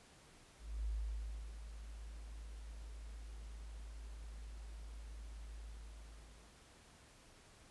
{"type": "tone with ADSR envelope", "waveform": "sine", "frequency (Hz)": 53.4, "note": "G#1", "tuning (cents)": 49, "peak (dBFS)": -36, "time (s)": [0.58, 6.61], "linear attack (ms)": 280, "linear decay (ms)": 650, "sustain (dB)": -11, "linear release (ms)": 970, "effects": ["pink hiss -63 dBFS RMS until 7.7 s", "resampled to 24000 Hz"]}